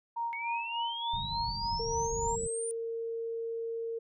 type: tone with tremolo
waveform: sine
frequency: 932.3 Hz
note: A#5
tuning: in tune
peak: -30 dBFS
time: 0.16-2.36 s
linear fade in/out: 10 ms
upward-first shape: sine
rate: 3.4 Hz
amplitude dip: 70%
type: exponential sweep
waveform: sine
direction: up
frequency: 2190 to 9400 Hz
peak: -36 dBFS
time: 0.33-2.71 s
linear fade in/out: 0 ms
type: low-pass noise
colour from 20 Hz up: pink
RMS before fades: -40 dBFS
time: 1.13-2.48 s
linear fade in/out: 5 ms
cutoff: 200 Hz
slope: 48 dB/octave
type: tone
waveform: sine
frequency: 458 Hz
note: A#4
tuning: 31 cents flat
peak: -33 dBFS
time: 1.79-3.99 s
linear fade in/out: 10 ms
effects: none